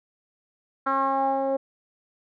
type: tone with low-pass filter sweep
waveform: 10% pulse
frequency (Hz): 270.9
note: C#4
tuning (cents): -40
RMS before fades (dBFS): -24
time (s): 0.86-1.57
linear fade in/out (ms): 10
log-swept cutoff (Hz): 1300 to 570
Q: 4.2
effects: none